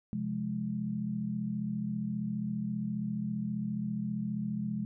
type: chord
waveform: sine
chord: F minor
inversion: second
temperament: just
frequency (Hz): 130.96 / 174.61 / 209.5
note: C3 / F3 / Ab3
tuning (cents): +2 / 0 / +15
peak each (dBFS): -39 / -38 / -33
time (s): 0.13-4.85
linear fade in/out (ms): 0
effects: none